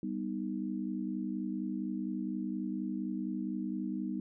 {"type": "chord", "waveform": "sine", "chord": "G augmented", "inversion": "none", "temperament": "equal", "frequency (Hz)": [196, 246.9, 311.1], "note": ["G3", "B3", "D#4"], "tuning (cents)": [0, 0, 0], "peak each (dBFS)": [-37, -38, -38], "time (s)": [0.03, 4.2], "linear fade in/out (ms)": 2, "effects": []}